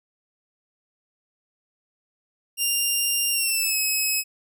10% pulse tone with pitch glide, 2794 to 2562 Hz, F7 to E7, 0 to -50 cents, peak -13 dBFS, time 2.57-4.24 s, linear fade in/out 50 ms, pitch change -150 cents, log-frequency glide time 3.31-3.77 s, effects none

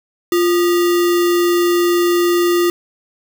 sine tone with sample-and-hold, 348.7 Hz, F4, 3 cents flat, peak -11 dBFS, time 0.32-2.7 s, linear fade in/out 2 ms, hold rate 1575 Hz, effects none

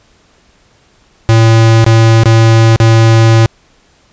square tone with dropouts, 113.1 Hz, A2, 48 cents sharp, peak -4 dBFS, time 1.29-3.46 s, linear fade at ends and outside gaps 0 ms, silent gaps 1.843-1.864 / 2.235-2.257 / 2.761-2.801 s, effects pink hiss -49 dBFS RMS until 4.12 s + resampled to 16000 Hz

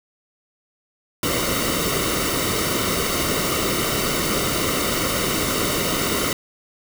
pink noise with comb filter, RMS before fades -22 dBFS, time 1.23-6.33 s, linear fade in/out 2 ms, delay 1.2 ms, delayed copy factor -0.7, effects none

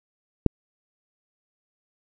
click, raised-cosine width 3 ms, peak -3 dBFS, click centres 0.463 s, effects none

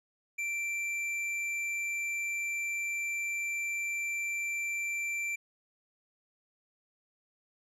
sine tone with hard clipping, 2349 Hz, D7, in tune, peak -33 dBFS, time 0.38-5.36 s, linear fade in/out 10 ms, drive 7 dB, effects none

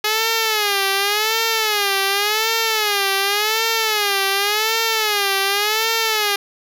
5% pulse tone with vibrato, 420.5 Hz, G#4, 22 cents sharp, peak -5 dBFS, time 0.04-6.36 s, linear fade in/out 5 ms, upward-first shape sine, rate 0.89 Hz, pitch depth 130 cents each way, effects none

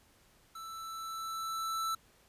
square tone with level ramp, 1324 Hz, E6, 7 cents sharp, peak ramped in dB -44 to -32 dBFS, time 0.55-1.95 s, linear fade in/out 5 ms, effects pink hiss -65 dBFS RMS until 2.28 s + resampled to 32000 Hz

